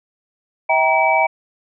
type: tone cluster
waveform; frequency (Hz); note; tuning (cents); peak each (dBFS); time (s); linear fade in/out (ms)
sine; 645 / 779 / 940 / 2294; E5 / G5 / A#5 / D7; -38 / -11 / +14 / -41; -18; 0.69-1.27; 10
effects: none